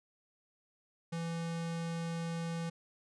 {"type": "tone", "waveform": "square", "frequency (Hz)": 166.9, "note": "E3", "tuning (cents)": 22, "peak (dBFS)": -36, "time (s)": [1.12, 2.7], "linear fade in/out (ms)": 10, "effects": ["resampled to 22050 Hz"]}